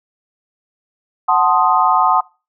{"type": "chord", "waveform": "sine", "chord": "F# diminished seventh", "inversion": "none", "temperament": "equal", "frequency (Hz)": [740, 880, 1046.5, 1244.5], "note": ["F#5", "A5", "C6", "Eb6"], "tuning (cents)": [0, 0, 0, 0], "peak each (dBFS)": -16, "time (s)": [1.28, 2.21], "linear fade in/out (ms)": 10, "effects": ["noise-tail reverb RT60 0.3 s tail -23 dB re dry"]}